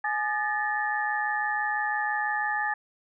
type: tone cluster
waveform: sine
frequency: 841 / 1213 / 1740 / 1866 Hz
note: G#5 / D#6 / A6 / A#6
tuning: +22 / -44 / -20 / +1 cents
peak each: -29 / -36 / -28 / -37 dBFS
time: 0.04-2.74 s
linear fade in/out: 5 ms
effects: none